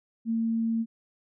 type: tone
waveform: sine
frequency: 227 Hz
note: A#3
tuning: 46 cents flat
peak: -24 dBFS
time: 0.25-0.86 s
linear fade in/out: 50 ms
effects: none